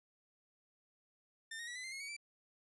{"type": "tone with pitch steps", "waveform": "sawtooth", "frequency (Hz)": [1800, 1867.8, 1938.1, 2011, 2087, 2165, 2247, 2332], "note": ["A6", "A#6", "B6", "B6", "C7", "C#7", "C#7", "D7"], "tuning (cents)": [39, 3, -33, 31, -5, -41, 23, -13], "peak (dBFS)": -40, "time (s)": [1.51, 2.166], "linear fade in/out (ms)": 5, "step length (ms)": 82, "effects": ["resampled to 24000 Hz"]}